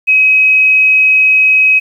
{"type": "tone", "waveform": "sine", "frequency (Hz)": 2541, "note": "D#7", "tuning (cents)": 36, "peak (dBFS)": -5, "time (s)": [0.07, 1.8], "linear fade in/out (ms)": 20, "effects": ["7-bit"]}